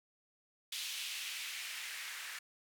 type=noise with band-pass filter sweep; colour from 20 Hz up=blue; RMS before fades=-43 dBFS; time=0.72-2.39 s; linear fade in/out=5 ms; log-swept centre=3200 to 1700 Hz; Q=1.9; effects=none